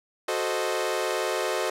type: chord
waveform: sawtooth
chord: F# diminished seventh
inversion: none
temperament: equal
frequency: 370 / 440 / 523.3 / 622.3 Hz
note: F#4 / A4 / C5 / Eb5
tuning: 0 / 0 / 0 / 0 cents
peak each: -27 dBFS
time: 0.28-1.7 s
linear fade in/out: 5 ms
effects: low-pass 12000 Hz 12 dB/octave